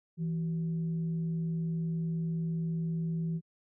sine tone with frequency modulation, 164.81 Hz, E3, in tune, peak -29 dBFS, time 0.17-3.41 s, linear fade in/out 50 ms, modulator 215 Hz, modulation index 0.22, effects high-pass 100 Hz 12 dB/octave

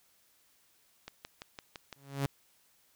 click train, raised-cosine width 0.2 ms, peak -25 dBFS, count 6, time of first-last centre 1.08-1.927 s, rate 5.9 Hz
sawtooth tone with exponential growth, 138.59 Hz, C#3, in tune, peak -23 dBFS, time 1.96-2.26 s, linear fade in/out 2 ms, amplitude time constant 65 ms
effects white hiss -68 dBFS RMS until 2.95 s

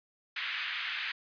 pink band-pass noise, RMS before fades -36 dBFS, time 0.36-1.12 s, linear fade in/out 5 ms, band 1600 to 3400 Hz, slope 24 dB/octave, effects resampled to 11025 Hz

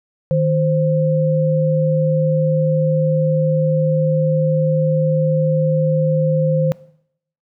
sine tone pair together, 155.73 / 523.3 Hz, D#3 / C5, +2 / 0 cents, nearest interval octave + major sixth, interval 2098 cents, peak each -15 / -17 dBFS, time 0.31-6.72 s, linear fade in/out 0 ms, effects noise-tail reverb RT60 0.7 s tail -21 dB re dry

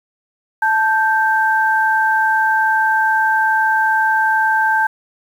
sine tone pair together, 878.8 / 1568 Hz, A5 / G6, -2 / 0 cents, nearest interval minor seventh, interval 1002 cents, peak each -15 dBFS, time 0.62-4.87 s, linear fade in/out 5 ms, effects 7-bit

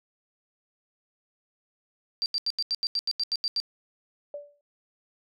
sine tone bursts, 4699 Hz, D8, in tune, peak -24 dBFS, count 12, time 2.22-3.601 s, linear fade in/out 0 ms, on 39 ms, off 83 ms
sine tone with exponential decay, 580 Hz, D5, 22 cents flat, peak -31 dBFS, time 4.34-4.61 s, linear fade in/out 2 ms, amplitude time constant 57 ms
effects none

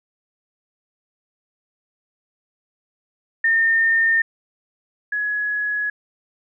sine tone pair in turn, 1818 / 1682.7 Hz, A#6 / G#6, -44 / +22 cents, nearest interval minor second, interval 134 cents, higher first, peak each -14 / -20 dBFS, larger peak first, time 3.44-4.22 / 5.12-5.9 s, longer neither, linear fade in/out 5 ms, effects none

